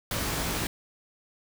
pink noise with comb filter, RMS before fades -30 dBFS, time 0.11-0.67 s, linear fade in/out 2 ms, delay 18 ms, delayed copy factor +0.85, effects none

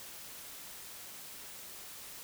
silence, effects white hiss -48 dBFS RMS until 2.23 s

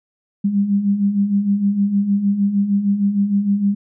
sine beating tone pair, 196 / 202.5 Hz, G3 / G#3, 0 / -43 cents, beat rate 6.5 Hz, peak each -22 / -15 dBFS, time 0.44-3.75 s, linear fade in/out 10 ms, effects none

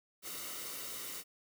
white noise with comb filter, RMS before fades -43 dBFS, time 0.22-1.24 s, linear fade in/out 50 ms, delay 1.2 ms, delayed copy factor -0.55, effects none

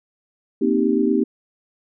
sine chord, C minor seventh, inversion third, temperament equal with one note detuned, 233.9 / 261.6 / 311.1 / 392 Hz, Bb3 / C4 / Eb4 / G4, +6 / 0 / 0 / 0 cents, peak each -21 dBFS, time 0.61-1.24 s, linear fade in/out 10 ms, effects none

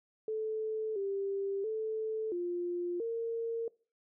sine tone with pitch steps, 436.5 / 394.4 / 438.3 / 351 / 459.1 Hz, A4 / G4 / A4 / F4 / A#4, -14 / +11 / -7 / +9 / -26 cents, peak -32 dBFS, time 0.28-3.68 s, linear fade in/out 2 ms, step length 680 ms, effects noise-tail reverb RT60 0.4 s tail -23 dB re dry

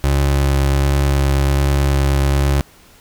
30% pulse tone with vibrato, 69.3 Hz, C#2, in tune, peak -10 dBFS, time 0.04-2.61 s, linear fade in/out 0 ms, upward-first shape sine, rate 1.3 Hz, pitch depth 8 cents each way, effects pink hiss -47 dBFS RMS until 3 s

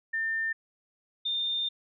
sine tone pair in turn, 1800 / 3617 Hz, A6 / A7, +39 / +47 cents, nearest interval octave, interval 1208 cents, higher second, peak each -27 dBFS, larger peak neither, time 0.13-0.53 / 1.25-1.69 s, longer second, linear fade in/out 10 ms, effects none

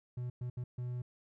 triangle tone bursts at uneven times, 123.4 Hz, B2, 1 cent flat, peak -34 dBFS, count 4, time 0.17-0.3 / 0.41-0.5 / 0.57-0.64 / 0.78-1.02 s, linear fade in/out 5 ms, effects none

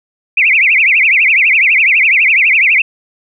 sine tone with vibrato, 2349 Hz, D7, in tune, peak -6 dBFS, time 0.37-2.82 s, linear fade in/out 5 ms, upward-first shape triangle, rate 12 Hz, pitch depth 290 cents each way, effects none

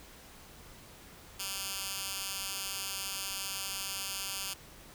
10% pulse tone with high-pass filter, 194.8 Hz, G3, 11 cents flat, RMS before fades -38 dBFS, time 1.39-4.54 s, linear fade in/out 10 ms, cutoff 3200 Hz, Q 0.58, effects pink hiss -53 dBFS RMS until 4.94 s

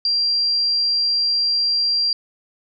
sine tone, 4744 Hz, D8, 17 cents sharp, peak -16 dBFS, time 0.05-2.13 s, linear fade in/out 2 ms, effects none

